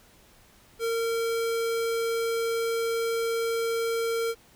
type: tone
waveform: square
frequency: 458.8 Hz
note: A#4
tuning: 28 cents flat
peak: -26 dBFS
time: 0.79-4.35 s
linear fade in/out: 50 ms
effects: pink hiss -57 dBFS RMS until 4.55 s